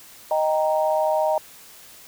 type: chord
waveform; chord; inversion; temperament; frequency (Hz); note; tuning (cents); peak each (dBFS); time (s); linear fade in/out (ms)
sine; Eb major; none; equal; 622.3 / 784 / 932.3; Eb5 / G5 / Bb5; 0 / 0 / 0; -20 / -25 / -25; 0.31-1.38; 2
effects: white hiss -46 dBFS RMS until 2.07 s